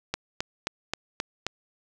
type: click train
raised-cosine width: 0.2 ms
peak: -10 dBFS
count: 6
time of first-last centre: 0.14-1.466 s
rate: 3.77 Hz
effects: none